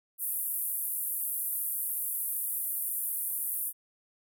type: band-pass noise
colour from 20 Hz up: white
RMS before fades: -33 dBFS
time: 0.18-3.73 s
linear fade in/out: 50 ms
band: 10000 to 15000 Hz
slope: 48 dB/octave
effects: none